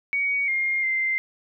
sine tone with pitch steps, 2248 / 2125 / 2085 Hz, C#7 / C7 / C7, +24 / +26 / -7 cents, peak -21 dBFS, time 0.13-1.18 s, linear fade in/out 0 ms, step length 350 ms, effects none

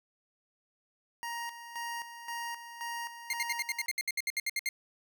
25% pulse tone with tremolo, 939 Hz, A#5, 12 cents sharp, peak -32 dBFS, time 1.23-3.86 s, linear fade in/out 0 ms, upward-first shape square, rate 1.9 Hz, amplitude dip 65%
sawtooth tone bursts, 2114 Hz, C7, 17 cents sharp, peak -26 dBFS, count 15, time 3.3-4.69 s, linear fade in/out 2 ms, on 32 ms, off 65 ms
effects none

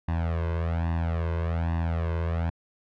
sawtooth tone with flanger, 83.2 Hz, E2, 17 cents sharp, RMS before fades -27 dBFS, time 0.08-2.5 s, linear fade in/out 5 ms, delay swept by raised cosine 1.1 to 1.97 ms, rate 1.2 Hz, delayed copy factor +1, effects low-pass 2000 Hz 12 dB/octave

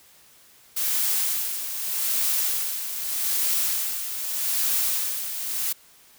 blue noise with tremolo, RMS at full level -23 dBFS, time 0.76-5.73 s, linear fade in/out 10 ms, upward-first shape sine, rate 0.82 Hz, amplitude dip 60%, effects white hiss -54 dBFS RMS until 6.18 s

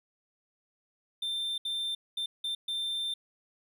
triangle tone bursts at uneven times, 3577 Hz, A7, 28 cents sharp, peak -29 dBFS, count 5, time 1.22-1.58 / 1.65-1.95 / 2.17-2.26 / 2.44-2.55 / 2.68-3.14 s, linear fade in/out 5 ms, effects none

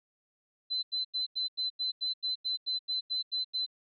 sine tone bursts, 4045 Hz, B7, 41 cents sharp, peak -29 dBFS, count 14, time 0.7-3.664 s, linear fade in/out 20 ms, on 130 ms, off 88 ms, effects none

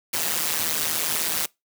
white noise with amplitude modulation, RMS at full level -21 dBFS, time 0.13-1.46 s, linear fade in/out 5 ms, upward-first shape sine, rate 159 Hz, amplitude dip 95%, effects noise-tail reverb RT60 0.2 s tail -24 dB re dry + high-pass 100 Hz 12 dB/octave

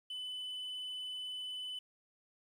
sine tone, 3007 Hz, F#7, 27 cents sharp, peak -37 dBFS, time 0.1-1.79 s, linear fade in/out 5 ms, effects tanh soft clip ceiling -38 dBFS + 11-bit

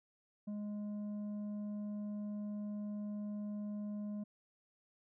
sine tone with tanh clipping, 207.7 Hz, G#3, in tune, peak -40 dBFS, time 0.47-4.24 s, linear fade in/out 10 ms, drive 6 dB, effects none

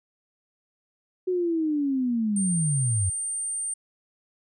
sine linear sweep, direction down, 372.3 to 86.6 Hz, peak -22 dBFS, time 1.27-3.1 s, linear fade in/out 10 ms
sine tone, 8810 Hz, C#9, 12 cents flat, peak -27 dBFS, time 2.36-3.74 s, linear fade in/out 5 ms
effects none

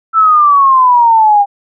sine exponential sweep, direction down, 1336 to 798 Hz, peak -4 dBFS, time 0.13-1.46 s, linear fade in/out 50 ms, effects none

